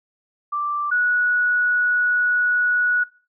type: tone pair in turn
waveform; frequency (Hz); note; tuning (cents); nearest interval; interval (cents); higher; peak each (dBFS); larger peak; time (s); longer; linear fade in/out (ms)
sine; 1174.7 / 1465.6; D6 / F#6; 0 / -17; major third; 383; second; -21 / -16; second; 0.52-0.91 / 0.91-3.04; second; 10
effects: noise-tail reverb RT60 0.4 s tail -22 dB re dry